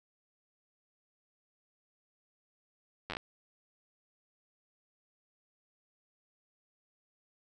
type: slowing click train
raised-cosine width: 0.3 ms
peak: -21 dBFS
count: 6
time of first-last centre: 3.1-3.169 s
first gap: 10 ms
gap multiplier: 1.16
effects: none